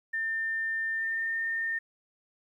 sine tone with pitch glide, 1800 to 1817.8 Hz, A6 to A#6, +39 to -44 cents, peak -28 dBFS, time 0.13-1.79 s, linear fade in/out 10 ms, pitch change +17 cents, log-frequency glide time 0.94-1.36 s, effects 11-bit

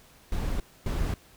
brown noise bursts at uneven times, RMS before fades -28 dBFS, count 2, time 0.32-0.6 / 0.86-1.14 s, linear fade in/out 2 ms, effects pink hiss -56 dBFS RMS until 1.36 s

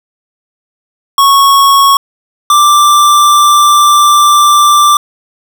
square tone pair in turn, 1105 / 1178.2 Hz, C#6 / D6, -6 / +5 cents, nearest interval minor second, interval 111 cents, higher second, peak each -4 dBFS, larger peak neither, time 1.18-1.97 / 2.5-4.97 s, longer second, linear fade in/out 2 ms, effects none

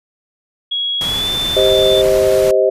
sine tone with pitch glide, 3322 to 3540 Hz, G#7 to A7, 0 to +10 cents, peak -16 dBFS, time 0.71-2.02 s, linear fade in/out 10 ms, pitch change +110 cents, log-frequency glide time 1.03-1.29 s
pink noise, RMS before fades -25 dBFS, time 1.01-2.51 s, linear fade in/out 0 ms
sine chord, C minor, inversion second, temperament just, 392.4 / 523.3 / 627.9 Hz, G4 / C5 / Eb5, +2 / 0 / +16 cents, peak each -14 dBFS, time 1.56-2.7 s, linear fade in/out 10 ms
effects resampled to 32000 Hz

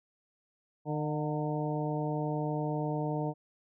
harmonic tone with a mistuned harmonic, 151.6 Hz, D#3, 45 cents flat, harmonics 1 / 2 / 3 / 4 / 5 / 6, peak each -33 / -36 / -38 / -39 / -40 / -41 dBFS, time 0.85-3.34 s, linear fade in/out 50 ms, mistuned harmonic 5, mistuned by -49 cents, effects none

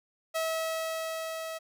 sawtooth tone with level ramp, 646 Hz, E5, 35 cents flat, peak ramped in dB -24 to -32 dBFS, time 0.34-1.59 s, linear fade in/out 20 ms, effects none

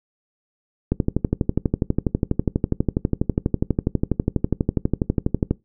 click train, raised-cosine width 3 ms, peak -5 dBFS, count 57, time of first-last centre 0.92-5.51 s, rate 12.2 Hz, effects noise-tail reverb RT60 0.2 s tail -21 dB re dry

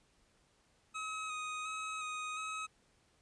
25% pulse tone with vibrato, 1263 Hz, D#6, 26 cents sharp, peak -35 dBFS, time 0.94-2.67 s, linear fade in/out 20 ms, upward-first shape square, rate 1.4 Hz, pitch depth 20 cents each way, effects pink hiss -71 dBFS RMS until 3.21 s + resampled to 22050 Hz

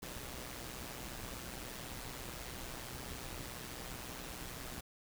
pink noise with amplitude modulation, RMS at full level -43 dBFS, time 0.02-4.81 s, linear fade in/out 10 ms, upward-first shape sine, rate 124 Hz, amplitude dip 60%, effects none

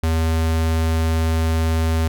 square tone, 81 Hz, E2, 30 cents flat, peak -17 dBFS, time 0.03-2.08 s, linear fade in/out 5 ms, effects none

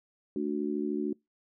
sine chord, D major, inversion second, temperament just, 220.2 / 293.7 / 367.1 Hz, A3 / D4 / F#4, +2 / 0 / -14 cents, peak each -34 / -32 / -33 dBFS, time 0.36-1.13 s, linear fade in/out 2 ms, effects noise-tail reverb RT60 0.2 s tail -26 dB re dry

